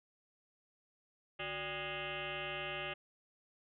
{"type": "tone with frequency modulation", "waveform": "sine", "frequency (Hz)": 1664, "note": "G#6", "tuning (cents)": 3, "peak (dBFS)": -38, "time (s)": [1.39, 2.94], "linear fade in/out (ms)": 10, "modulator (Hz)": 216, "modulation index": 6.5, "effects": []}